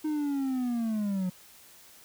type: linear sweep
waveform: triangle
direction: down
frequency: 311.1 to 179.6 Hz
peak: -25 dBFS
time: 0.04-1.3 s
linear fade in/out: 10 ms
effects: white hiss -54 dBFS RMS until 2.04 s